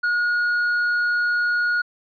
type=tone with tanh clipping; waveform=triangle; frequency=1443 Hz; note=F#6; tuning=44 cents flat; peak=-19 dBFS; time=0.03-1.82 s; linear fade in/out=10 ms; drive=8 dB; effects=resampled to 11025 Hz